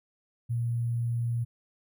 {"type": "tone with sample-and-hold", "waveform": "sine", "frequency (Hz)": 118, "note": "A#2", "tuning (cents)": 22, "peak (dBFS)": -26, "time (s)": [0.49, 1.45], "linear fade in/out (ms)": 20, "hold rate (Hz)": 11025, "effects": []}